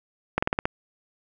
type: slowing click train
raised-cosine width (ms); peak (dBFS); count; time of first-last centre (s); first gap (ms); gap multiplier
0.5; -7; 6; 0.38-0.655; 45; 1.1
effects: none